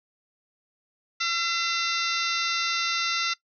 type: harmonic tone with a mistuned harmonic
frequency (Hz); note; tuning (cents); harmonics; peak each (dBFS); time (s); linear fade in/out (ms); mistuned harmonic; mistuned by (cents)
679; F5; -49; 2 / 3 / 4 / 5 / 6 / 7 / 8 / 9; -29 / -31 / -32 / -33 / -34 / -34 / -35 / -36; 1.2-3.34; 10; 5; +110
effects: noise-tail reverb RT60 0.1 s tail -20 dB re dry